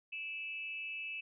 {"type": "tone with amplitude modulation", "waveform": "sine", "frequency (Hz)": 2627, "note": "E7", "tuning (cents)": -7, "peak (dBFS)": -36, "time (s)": [0.12, 1.21], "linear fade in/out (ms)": 10, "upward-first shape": "sine", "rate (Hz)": 286, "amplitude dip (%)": 65, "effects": []}